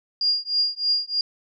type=tone with tremolo; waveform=sine; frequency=4824 Hz; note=D8; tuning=46 cents sharp; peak=-16 dBFS; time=0.21-1.21 s; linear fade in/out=2 ms; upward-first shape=triangle; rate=3.2 Hz; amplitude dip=100%; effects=none